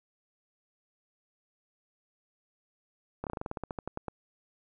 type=slowing click train; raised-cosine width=1 ms; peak=-21 dBFS; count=15; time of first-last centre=3.24-4.083 s; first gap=28 ms; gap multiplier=1.11; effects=none